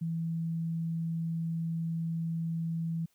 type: tone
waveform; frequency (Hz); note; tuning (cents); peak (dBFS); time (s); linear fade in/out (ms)
sine; 164.81; E3; 0; -30; 0.01-3.06; 10
effects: white hiss -72 dBFS RMS until 3.14 s